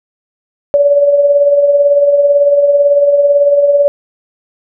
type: tone with tremolo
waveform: sine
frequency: 572 Hz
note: D5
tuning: 46 cents flat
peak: -3 dBFS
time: 0.74-3.88 s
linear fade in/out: 0 ms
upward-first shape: triangle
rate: 18 Hz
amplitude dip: 55%
effects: none